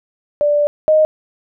sine tone pair in turn, 587 / 620.8 Hz, D5 / D#5, -1 / -4 cents, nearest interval minor second, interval 97 cents, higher second, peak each -11 / -8 dBFS, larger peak second, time 0.41-0.67 / 0.88-1.05 s, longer first, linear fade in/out 0 ms, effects none

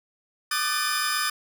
sawtooth tone cluster, 1180 / 1227 / 1515 / 1765 / 5020 Hz, D6 / D#6 / F#6 / A6 / D#8, +8 / -25 / +40 / +5 / +15 cents, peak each -27 dBFS, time 0.51-1.3 s, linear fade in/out 5 ms, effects none

